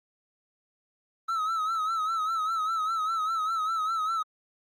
triangle tone with vibrato, 1300 Hz, E6, 24 cents flat, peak -24 dBFS, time 1.28-4.23 s, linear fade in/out 10 ms, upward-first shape sine, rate 5 Hz, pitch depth 67 cents each way, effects Opus 24 kbps

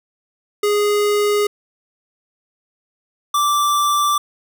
square tone pair in turn, 413.9 / 1170.7 Hz, G#4 / D6, -6 / -6 cents, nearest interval octave + tritone, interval 1800 cents, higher second, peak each -15 dBFS, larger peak neither, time 0.63-1.47 / 3.34-4.18 s, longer neither, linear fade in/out 5 ms, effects none

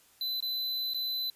square tone with dropouts, 4018 Hz, B7, 29 cents sharp, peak -31 dBFS, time 0.21-1.3 s, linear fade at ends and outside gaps 2 ms, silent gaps 0.404-0.425 / 0.936-0.945 s, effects white hiss -62 dBFS RMS until 1.35 s + resampled to 32000 Hz

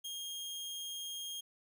sawtooth tone, 3236 Hz, G#7, 46 cents flat, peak -37 dBFS, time 0.04-1.41 s, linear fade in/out 10 ms, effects none

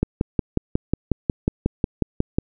click train, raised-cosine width 3 ms, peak -5 dBFS, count 14, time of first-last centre 0.03-2.385 s, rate 5.52 Hz, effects none

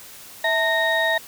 sine tone cluster, 653 / 897 / 1851 / 3766 Hz, E5 / A5 / A#6 / A#7, -17 / +33 / -13 / +17 cents, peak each -22 / -26 / -20 / -27 dBFS, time 0.44-1.18 s, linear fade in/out 5 ms, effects tanh soft clip ceiling -9 dBFS + white hiss -42 dBFS RMS until 1.27 s

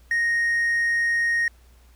sine tone with hard clipping, 1864.7 Hz, A#6, in tune, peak -20 dBFS, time 0.11-1.48 s, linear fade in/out 2 ms, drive 2 dB, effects added 60 Hz sine -50 dBFS peak until 1.95 s + pink hiss -60 dBFS RMS until 1.95 s

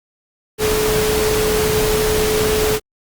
sine tone in noise, 430 Hz, A4, 40 cents flat, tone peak -16 dBFS, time 0.58-2.8 s, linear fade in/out 50 ms, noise pink, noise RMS -20 dBFS, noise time 0.58-2.8 s, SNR +1 dB, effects Opus 48 kbps

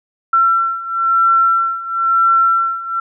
sine beating tone pair, 1351 / 1352 Hz, E6 / E6, +42 / +43 cents, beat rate 1 Hz, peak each -16 / -13 dBFS, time 0.33-3 s, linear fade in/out 5 ms, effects none

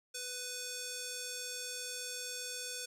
square tone with band-pass filter, 497.4 Hz, B4, 12 cents sharp, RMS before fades -42 dBFS, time 0.14-2.86 s, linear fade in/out 10 ms, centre 7100 Hz, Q 1.3, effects 11-bit

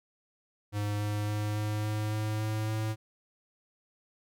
square tone with pitch steps, 103.6 / 104.38 / 105.17 / 105.96 / 106.76 / 107.56 / 108.37 / 109.19 Hz, G#2 / G#2 / G#2 / G#2 / G#2 / A2 / A2 / A2, -4 / +9 / +22 / +35 / +48 / -39 / -26 / -13 cents, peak -30 dBFS, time 0.72-2.96 s, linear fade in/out 50 ms, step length 280 ms, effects none

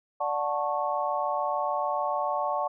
sine chord, D major seventh, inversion none, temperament just, 587.3 / 734.2 / 881 / 1101.2 Hz, D5 / F#5 / A5 / C#6, 0 / -14 / +2 / -12 cents, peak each -31 dBFS, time 0.2-2.68 s, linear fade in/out 10 ms, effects none

